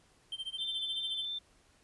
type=tone with tremolo; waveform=triangle; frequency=3136 Hz; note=G7; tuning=in tune; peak=-33 dBFS; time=0.32-1.25 s; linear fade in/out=2 ms; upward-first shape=sine; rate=14 Hz; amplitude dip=95%
type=tone with vibrato; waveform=sine; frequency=3543 Hz; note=A7; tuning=11 cents sharp; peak=-35 dBFS; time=0.58-1.39 s; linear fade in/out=10 ms; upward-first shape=sine; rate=2.9 Hz; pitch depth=10 cents each way
effects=pink hiss -66 dBFS RMS until 1.83 s + resampled to 24000 Hz